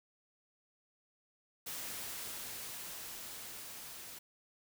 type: noise with level ramp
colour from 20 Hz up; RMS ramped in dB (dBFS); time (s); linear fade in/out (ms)
white; -42 to -49; 1.66-4.19; 10
effects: none